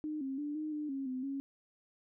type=tone with pitch steps; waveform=sine; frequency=305.4 / 268.4 / 293.7 / 307.7 / 300.2 / 271.7 / 256.8 / 274.8 Hz; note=D#4 / C4 / D4 / D#4 / D4 / C#4 / C4 / C#4; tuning=-32 / +44 / 0 / -19 / +38 / -35 / -32 / -15 cents; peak=-35 dBFS; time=0.04-1.4 s; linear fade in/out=0 ms; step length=170 ms; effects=none